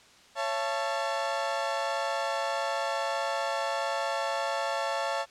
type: chord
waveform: 30% pulse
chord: A major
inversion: first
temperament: equal with one note detuned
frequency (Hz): 554.4 / 675.4 / 880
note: C#5 / E5 / A5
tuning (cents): 0 / +42 / 0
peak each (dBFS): -30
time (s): 0.35-5.26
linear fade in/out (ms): 50
effects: white hiss -56 dBFS RMS until 5.3 s + low-pass 6000 Hz 12 dB/octave